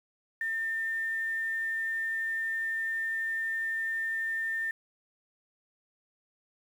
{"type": "tone with quantisation", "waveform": "sine", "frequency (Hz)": 1803, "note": "A6", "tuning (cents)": 42, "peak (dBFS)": -29, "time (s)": [0.41, 4.71], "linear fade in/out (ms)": 2, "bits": 9, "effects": []}